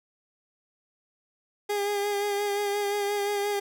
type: tone with vibrato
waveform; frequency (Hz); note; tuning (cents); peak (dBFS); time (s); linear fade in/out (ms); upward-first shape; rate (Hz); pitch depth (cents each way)
30% pulse; 407.6; G#4; -32; -23; 1.69-3.6; 10; sine; 5.7; 26
effects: none